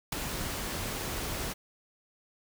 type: noise with ADSR envelope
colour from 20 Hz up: pink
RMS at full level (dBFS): -27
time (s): 0.12-1.54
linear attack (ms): 7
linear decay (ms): 5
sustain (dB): -8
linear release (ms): 23
effects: none